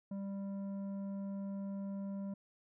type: tone with tanh clipping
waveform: triangle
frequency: 197.2 Hz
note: G3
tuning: 11 cents sharp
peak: -40 dBFS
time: 0.11-2.34 s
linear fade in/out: 5 ms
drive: 13 dB
effects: none